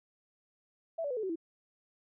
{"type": "tone with pitch steps", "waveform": "sine", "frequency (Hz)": [659.3, 574, 499.7, 435, 378.7, 329.6], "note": ["E5", "D5", "B4", "A4", "F#4", "E4"], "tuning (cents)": [0, -40, 20, -20, 40, 0], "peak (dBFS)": -32, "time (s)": [0.98, 1.358], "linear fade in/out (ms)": 10, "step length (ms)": 63, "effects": []}